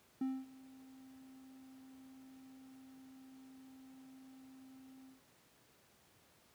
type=tone with ADSR envelope; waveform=triangle; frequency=263.3 Hz; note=C4; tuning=11 cents sharp; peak=-31 dBFS; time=0.21-5.22 s; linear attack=4 ms; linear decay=240 ms; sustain=-22 dB; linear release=150 ms; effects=pink hiss -68 dBFS RMS until 6.54 s + high-pass 100 Hz 12 dB/octave